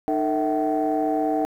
sine tone cluster, 305.5 / 452.3 / 653 / 764 Hz, D#4 / A4 / E5 / G5, -32 / +48 / -17 / -45 cents, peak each -23 / -27 / -26 / -24 dBFS, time 0.08-1.45 s, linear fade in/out 0 ms, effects tanh soft clip ceiling -13 dBFS + 9-bit

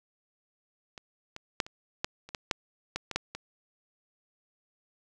clicks, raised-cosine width 0.2 ms, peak -26 / -23 / -9 / -27 / -11 / -29 / -17 / -9 / -14 / -18 / -10 / -20 dBFS, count 12, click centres 0.978 / 1.364 / 1.602 / 1.665 / 2.045 / 2.29 / 2.348 / 2.512 / 2.96 / 3.113 / 3.16 / 3.35 s, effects none

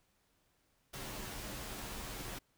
pink noise with comb filter, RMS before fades -44 dBFS, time 0.93-2.39 s, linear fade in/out 10 ms, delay 12 ms, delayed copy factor -0.85, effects pink hiss -75 dBFS RMS until 2.57 s

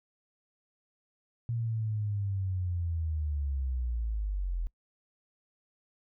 sine linear sweep, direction down, 118.2 to 40.9 Hz, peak -29 dBFS, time 1.49-4.67 s, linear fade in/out 0 ms, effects noise-tail reverb RT60 0.1 s tail -24 dB re dry

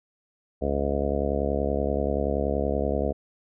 harmonic tone, 70.5 Hz, C#2, 30 cents sharp, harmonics 1 / 2 / 3 / 4 / 5 / 6 / 7 / 8 / 9 / 10, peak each -29 / -37 / -32 / -33 / -37 / -31 / -30 / -35 / -31 / -37 dBFS, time 0.61-3.13 s, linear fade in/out 20 ms, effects none

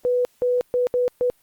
sine tone bursts at uneven times, 493.9 Hz, B4, in tune, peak -17 dBFS, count 5, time 0.05-0.25 / 0.42-0.61 / 0.74-0.87 / 0.94-1.08 / 1.21-1.3 s, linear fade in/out 0 ms, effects white hiss -61 dBFS RMS until 1.42 s + Opus 48 kbps

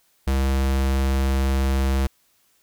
square tone, 67 Hz, C2, 42 cents sharp, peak -19 dBFS, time 0.27-2.07 s, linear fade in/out 5 ms, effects white hiss -63 dBFS RMS until 2.62 s

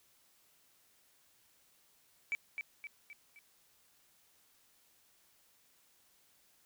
sine tone with echo, 2305 Hz, D7, 33 cents flat, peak -30 dBFS, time 2.32-2.35 s, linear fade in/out 0 ms, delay 260 ms, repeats 4, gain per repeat -6 dB, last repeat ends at 3.39 s, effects tanh soft clip ceiling -29 dBFS + white hiss -69 dBFS RMS until 6.65 s

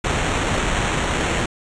pink noise with sample-and-hold, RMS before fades -21 dBFS, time 0.04-1.46 s, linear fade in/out 5 ms, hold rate 4900 Hz, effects resampled to 22050 Hz

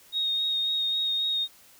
sine tone with vibrato, 3729 Hz, A#7, in tune, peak -24 dBFS, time 0.12-1.48 s, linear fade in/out 50 ms, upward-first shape sine, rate 3.7 Hz, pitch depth 16 cents each way, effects white hiss -55 dBFS RMS until 1.79 s

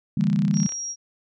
sine chord, E half-diminished seventh, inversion third, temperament equal with one note detuned, 146.83 / 164.81 / 200 / 233.1 Hz, D3 / E3 / G3 / Bb3, 0 / 0 / +35 / 0 cents, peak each -25 / -24 / -21 / -27 dBFS, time 0.17-0.67 s, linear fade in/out 5 ms
click train, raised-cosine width 0.2 ms, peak -22 dBFS, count 18, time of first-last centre 0.21-0.722 s, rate 33.2 Hz
sine tone, 5650 Hz, F8, 19 cents sharp, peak -28 dBFS, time 0.53-0.96 s, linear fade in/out 50 ms
effects none

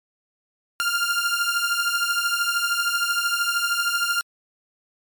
sawtooth beating tone pair, 1392 / 1405 Hz, F6 / F6, -6 / +10 cents, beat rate 13 Hz, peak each -20 dBFS, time 0.8-4.21 s, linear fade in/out 0 ms, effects MP3 96 kbps

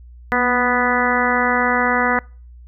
harmonic tone with a mistuned harmonic, 246.9 Hz, B3, in tune, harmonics 1 / 2 / 3 / 4 / 5 / 6 / 7 / 8, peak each -23 / -23 / -23 / -23 / -23 / -23 / -23 / -23 dBFS, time 0.32-2.19 s, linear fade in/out 0 ms, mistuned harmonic 1, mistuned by -35 cents, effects noise-tail reverb RT60 0.4 s tail -26 dB re dry + added 60 Hz sine -38 dBFS peak until 2.67 s

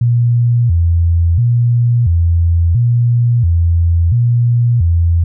sine tone with vibrato, 100.5 Hz, G2, 44 cents sharp, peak -8 dBFS, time 0.01-5.24 s, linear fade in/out 5 ms, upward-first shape square, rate 0.73 Hz, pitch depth 300 cents each way, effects none

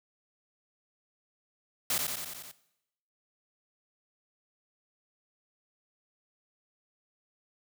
white noise with echo, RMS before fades -29 dBFS, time 1.9-1.98 s, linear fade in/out 2 ms, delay 89 ms, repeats 6, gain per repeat -3 dB, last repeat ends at 2.514 s, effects noise-tail reverb RT60 0.8 s tail -17 dB re dry + high-pass 80 Hz 12 dB/octave

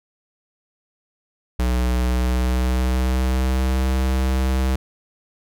square tone with pitch glide, 61.74 to 65.07 Hz, B1 to C2, 0 to -9 cents, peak -18 dBFS, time 1.59-4.76 s, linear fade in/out 5 ms, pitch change +91 cents, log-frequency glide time 1.95-3.86 s, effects none

